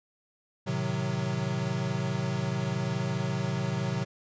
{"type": "chord", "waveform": "square", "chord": "A diminished seventh", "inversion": "none", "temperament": "equal", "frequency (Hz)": [110, 130.81, 155.56, 185], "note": ["A2", "C3", "Eb3", "Gb3"], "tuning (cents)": [0, 0, 0, 0], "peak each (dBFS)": [-37, -32, -36, -34], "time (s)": [0.66, 4.05], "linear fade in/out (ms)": 20, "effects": ["resampled to 16000 Hz"]}